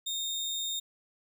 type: tone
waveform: 30% pulse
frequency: 3671 Hz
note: A#7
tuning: 27 cents flat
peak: -29 dBFS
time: 0.06-0.8 s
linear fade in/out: 10 ms
effects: none